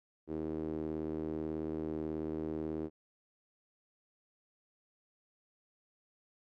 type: tone with band-pass filter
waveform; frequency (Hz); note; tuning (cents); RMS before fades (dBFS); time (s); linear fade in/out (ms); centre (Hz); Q
sawtooth; 78.3; D#2; +11; -38; 0.27-2.9; 50; 350; 3.6
effects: none